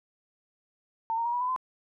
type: tone with pitch steps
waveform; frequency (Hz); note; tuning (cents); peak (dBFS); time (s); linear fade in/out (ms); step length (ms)
sine; 903 / 926.2 / 950.1 / 974.5 / 999.6 / 1025.4; A5 / A#5 / A#5 / B5 / B5 / C6; +45 / -11 / +33 / -23 / +21 / -35; -26; 1.1-1.562; 0; 77
effects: none